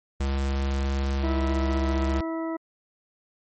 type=tone; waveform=square; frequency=68.3 Hz; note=C#2; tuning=25 cents flat; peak=-24 dBFS; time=0.2-2.21 s; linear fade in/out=5 ms
type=harmonic tone; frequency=326.2 Hz; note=E4; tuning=18 cents flat; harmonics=1 / 2 / 3 / 4 / 6; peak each=-28 / -34 / -38 / -40 / -44 dBFS; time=1.23-2.57 s; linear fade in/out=10 ms
effects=MP3 32 kbps